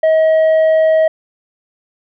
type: tone with tanh clipping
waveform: sine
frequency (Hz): 636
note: D#5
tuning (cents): +38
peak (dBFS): -9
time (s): 0.03-1.08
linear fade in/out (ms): 5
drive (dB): 4
effects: none